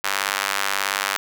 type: tone with high-pass filter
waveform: sawtooth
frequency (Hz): 98.5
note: G2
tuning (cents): +9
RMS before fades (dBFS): -24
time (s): 0.04-1.17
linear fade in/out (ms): 0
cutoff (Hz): 1300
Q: 1.1
effects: none